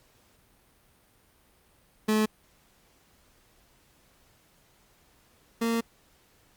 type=tone pair in turn; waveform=30% pulse; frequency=215.6 / 230 Hz; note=A3 / A#3; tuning=-35 / -23 cents; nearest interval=minor second; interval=112 cents; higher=second; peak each=-19 / -22 dBFS; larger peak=first; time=2.08-2.26 / 5.61-5.81 s; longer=second; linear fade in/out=10 ms; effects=pink hiss -63 dBFS RMS until 6.56 s + Opus 48 kbps